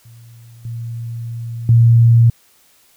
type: tone with level steps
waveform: sine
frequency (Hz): 116.54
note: A#2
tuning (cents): 0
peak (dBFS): -38 / -23 / -6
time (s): 0.05-2.3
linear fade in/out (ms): 5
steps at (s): 0.65 / 1.69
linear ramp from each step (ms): 2
effects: white hiss -53 dBFS RMS until 2.96 s